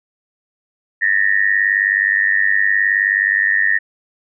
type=tone with amplitude modulation; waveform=sine; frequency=1837 Hz; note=A#6; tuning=26 cents flat; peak=-8 dBFS; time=1.01-3.79 s; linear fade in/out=20 ms; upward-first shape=sine; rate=99.2 Hz; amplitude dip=100%; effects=none